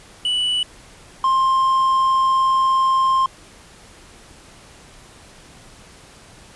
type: tone pair in turn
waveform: triangle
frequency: 2960 / 1056.2 Hz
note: F#7 / C6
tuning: 0 / +16 cents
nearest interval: octave + tritone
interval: 1784 cents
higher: first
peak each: -16 / -12 dBFS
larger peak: second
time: 0.25-0.63 / 1.24-3.26 s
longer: second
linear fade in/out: 2 ms
effects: pink hiss -45 dBFS RMS until 6.55 s + resampled to 24000 Hz